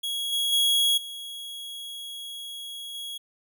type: tone with level steps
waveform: 45% pulse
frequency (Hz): 3322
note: G#7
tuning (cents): 0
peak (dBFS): -27 / -23 / -19 / -35 / -33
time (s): 0.03-3.18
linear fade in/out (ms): 10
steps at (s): 0.32 / 0.52 / 0.97 / 2.94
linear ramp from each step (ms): 10
effects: none